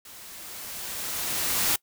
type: noise with level ramp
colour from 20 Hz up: white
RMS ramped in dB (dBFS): -46 to -23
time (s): 0.05-1.76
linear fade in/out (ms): 5
effects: noise-tail reverb RT60 0.1 s tail -23 dB re dry